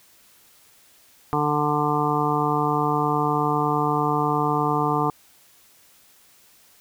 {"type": "harmonic tone", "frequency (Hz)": 148.4, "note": "D3", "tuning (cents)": 18, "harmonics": [1, 2, 3, 5, 6, 7, 8], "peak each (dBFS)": [-27, -27, -27, -27, -27, -27, -27], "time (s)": [1.33, 5.1], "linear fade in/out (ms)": 0, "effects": ["white hiss -55 dBFS RMS until 6.8 s"]}